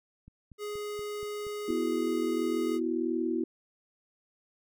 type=click train; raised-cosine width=5 ms; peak=-38 dBFS; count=7; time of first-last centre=0.28-1.705 s; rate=4.21 Hz
type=tone; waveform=square; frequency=416.3 Hz; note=G#4; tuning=4 cents sharp; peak=-35 dBFS; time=0.58-2.8 s; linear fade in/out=50 ms
type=chord; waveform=sine; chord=B suspended fourth; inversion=none; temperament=equal; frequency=246.9 / 329.6 / 370 Hz; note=B3 / E4 / F#4; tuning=0 / 0 / 0 cents; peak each=-33 / -30 / -33 dBFS; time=1.68-3.44 s; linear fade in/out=5 ms
effects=none